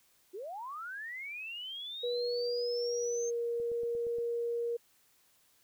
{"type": "linear sweep", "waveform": "sine", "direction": "up", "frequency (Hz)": [340.2, 6400], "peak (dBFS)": -39, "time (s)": [0.33, 3.31], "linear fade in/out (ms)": 20}
{"type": "tone with pitch glide", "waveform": "sine", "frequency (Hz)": [483.8, 470.6], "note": ["B4", "A#4"], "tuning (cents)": [-36, 16], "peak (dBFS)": -31, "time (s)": [2.03, 4.77], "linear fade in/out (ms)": 10, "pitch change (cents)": -48, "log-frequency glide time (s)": [2.48, 3.38]}
{"type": "click train", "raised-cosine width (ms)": 2, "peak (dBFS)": -38, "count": 6, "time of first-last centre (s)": [3.6, 4.185], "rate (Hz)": 8.55}
{"effects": ["white hiss -68 dBFS RMS until 5.63 s"]}